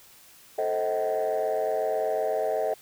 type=chord; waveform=sine; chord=A diminished seventh; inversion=none; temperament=just; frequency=440 / 528 / 633.6 / 760.3 Hz; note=A4 / C5 / Eb5 / Gb5; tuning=0 / +16 / +31 / +47 cents; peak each=-28 / -30 / -26 / -30 dBFS; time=0.58-2.74 s; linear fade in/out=5 ms; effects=tanh soft clip ceiling -19 dBFS + white hiss -53 dBFS RMS until 2.81 s